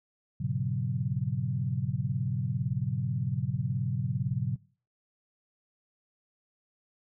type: tone cluster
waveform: sine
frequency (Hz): 101.4 / 120.8 / 138.9 / 183.1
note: G#2 / B2 / C#3 / F#3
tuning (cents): -41 / -38 / +4 / -18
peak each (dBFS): -36 / -32 / -31 / -35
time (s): 0.4-4.56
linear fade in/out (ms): 10
effects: noise-tail reverb RT60 0.4 s tail -20 dB re dry